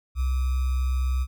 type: tone with sample-and-hold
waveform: sine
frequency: 64.3 Hz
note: C2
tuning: 30 cents flat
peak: -21 dBFS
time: 0.15-1.27 s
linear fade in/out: 50 ms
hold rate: 1225 Hz
effects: none